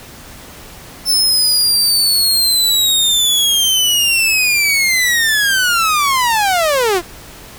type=linear sweep; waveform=sawtooth; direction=down; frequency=5320 to 328 Hz; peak=-8 dBFS; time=1.05-7.02 s; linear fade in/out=50 ms; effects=pink hiss -36 dBFS RMS until 7.58 s